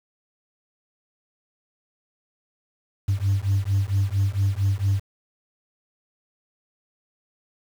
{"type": "beating tone pair", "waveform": "sine", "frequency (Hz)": [96.4, 100.8], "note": ["G2", "G2"], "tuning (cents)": [-28, 49], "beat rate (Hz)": 4.4, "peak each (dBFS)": -21, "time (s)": [3.08, 5], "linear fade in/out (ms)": 10, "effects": ["tanh soft clip ceiling -15 dBFS", "7-bit"]}